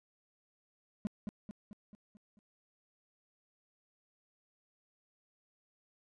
triangle tone with echo, 207.7 Hz, G#3, in tune, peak -29 dBFS, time 1.05-1.07 s, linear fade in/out 0 ms, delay 220 ms, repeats 6, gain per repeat -5 dB, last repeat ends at 2.39 s, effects resampled to 24000 Hz

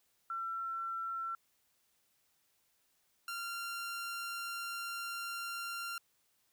sine / sawtooth tone pair in turn, 1349 / 1383.7 Hz, E6 / F6, +40 / -16 cents, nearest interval unison, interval 44 cents, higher second, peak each -36 / -35 dBFS, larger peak second, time 0.3-1.35 / 3.28-5.98 s, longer second, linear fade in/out 2 ms, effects white hiss -75 dBFS RMS until 6.52 s

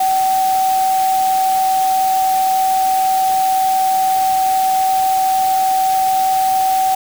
sine tone in noise, 760 Hz, F#5, 46 cents sharp, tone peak -12 dBFS, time 0-6.95 s, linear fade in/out 5 ms, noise white, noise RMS -27 dBFS, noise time 0-6.95 s, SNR +12 dB, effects none

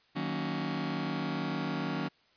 sawtooth chord, D# minor seventh, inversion none, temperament just, 155.56 / 186.68 / 233.3 / 280 Hz, D#3 / F#3 / A#3 / C#4, 0 / +16 / +2 / +18 cents, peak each -33 / -33 / -34 / -32 dBFS, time 0.15-2.09 s, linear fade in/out 20 ms, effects white hiss -66 dBFS RMS until 2.36 s + resampled to 11025 Hz

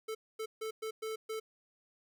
square tone bursts at uneven times, 439.6 Hz, A4, 2 cents flat, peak -37 dBFS, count 6, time 0.08-0.15 / 0.39-0.46 / 0.61-0.71 / 0.82-0.91 / 1.02-1.16 / 1.29-1.4 s, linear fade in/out 10 ms, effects none

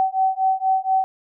sine beating tone pair, 760 / 764.2 Hz, F#5 / G5, +46 / -44 cents, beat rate 4.2 Hz, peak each -20 dBFS, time 0-1.04 s, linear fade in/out 0 ms, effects none

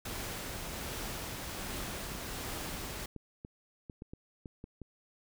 pink noise with tremolo, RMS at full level -39 dBFS, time 0.05-3.06 s, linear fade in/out 5 ms, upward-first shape triangle, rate 1.3 Hz, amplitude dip 25%
clicks, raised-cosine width 3 ms, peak -31 dBFS, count 10, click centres 2.118 / 2.15 / 3.163 / 3.449 / 3.898 / 4.021 / 4.135 / 4.458 / 4.641 / 4.817 s
effects none

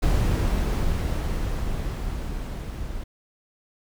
brown noise with level ramp, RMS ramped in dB -20 to -33 dBFS, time 0.02-3.04 s, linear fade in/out 10 ms, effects none

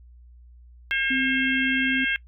harmonic tone, 537 Hz, C5, 45 cents sharp, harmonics 3 / 4 / 5 / 6, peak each -25 / -27 / -29 / -31 dBFS, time 0.91-2.16 s, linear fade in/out 0 ms
sine tone, 260.4 Hz, C4, 8 cents flat, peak -25 dBFS, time 1.1-2.05 s, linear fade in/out 10 ms
effects noise-tail reverb RT60 0.1 s tail -21 dB re dry + added 60 Hz sine -46 dBFS peak until 2.27 s

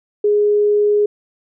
sine tone, 415.3 Hz, G#4, in tune, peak -11 dBFS, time 0.24-1.06 s, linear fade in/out 5 ms, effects none

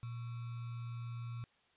sine tone with sample-and-hold, 118.2 Hz, A#2, 24 cents sharp, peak -40 dBFS, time 0.03-1.44 s, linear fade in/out 0 ms, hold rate 1225 Hz, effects white hiss -71 dBFS RMS until 1.76 s + resampled to 8000 Hz

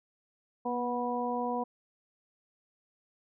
harmonic tone with a mistuned harmonic, 244.5 Hz, B3, 17 cents flat, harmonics 1 / 2 / 3 / 4, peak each -35 / -35 / -35 / -35 dBFS, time 0.65-1.64 s, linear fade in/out 10 ms, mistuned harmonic 1, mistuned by -18 cents, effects none

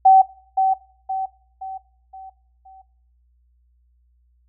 sine tone with echo, 765 Hz, G5, 42 cents flat, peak -7 dBFS, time 0.05-0.22 s, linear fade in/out 10 ms, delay 520 ms, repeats 5, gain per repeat -7 dB, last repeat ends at 2.82 s, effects noise-tail reverb RT60 0.6 s tail -21 dB re dry + added 60 Hz sine -57 dBFS peak until 4.48 s

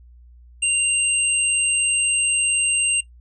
sine tone pair together, 2779 / 8336 Hz, F7 / C9, -9 / -7 cents, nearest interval octave + perfect fifth, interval 1902 cents, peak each -19 dBFS, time 0.62-3.01 s, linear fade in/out 10 ms, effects noise-tail reverb RT60 0.1 s tail -19 dB re dry + added 60 Hz sine -44 dBFS peak until 3.2 s

